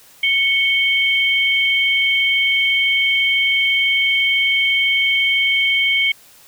sine tone pair together, 2217 / 3139 Hz, C#7 / G7, 0 / +2 cents, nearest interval tritone, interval 602 cents, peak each -15 / -18 dBFS, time 0.23-6.12 s, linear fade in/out 5 ms, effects white hiss -47 dBFS RMS until 6.47 s

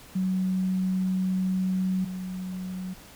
sine tone pair in turn, 186.7 / 184.88 Hz, F#3 / F#3, +16 / -1 cents, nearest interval unison, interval 17 cents, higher first, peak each -23 / -31 dBFS, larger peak first, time 0.15-2.05 / 2.05-2.94 s, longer first, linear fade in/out 10 ms, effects pink hiss -49 dBFS RMS until 3.15 s

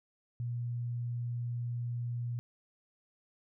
sine tone, 120 Hz, B2, 49 cents flat, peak -33 dBFS, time 0.4-2.39 s, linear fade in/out 0 ms, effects none

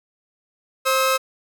sawtooth tone pair together, 528 / 1289.6 Hz, C5 / E6, +16 / -38 cents, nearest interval octave + minor third, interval 1546 cents, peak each -16 dBFS, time 0.85-1.18 s, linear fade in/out 20 ms, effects none

